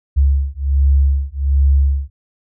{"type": "beating tone pair", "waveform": "sine", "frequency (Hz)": [68.6, 69.9], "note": ["C#2", "C#2"], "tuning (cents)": [-17, 15], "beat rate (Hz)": 1.3, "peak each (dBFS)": -14, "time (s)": [0.16, 2.1], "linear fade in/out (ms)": 20, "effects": []}